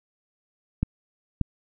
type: clicks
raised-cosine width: 5 ms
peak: -10 dBFS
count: 2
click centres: 0.83 / 1.413 s
effects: none